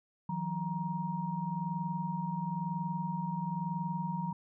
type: tone cluster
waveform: sine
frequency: 160.3 / 181.3 / 941 Hz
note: E3 / F#3 / A#5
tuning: -48 / -35 / +16 cents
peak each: -37 / -36 / -37 dBFS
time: 0.29-4.33 s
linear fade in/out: 5 ms
effects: none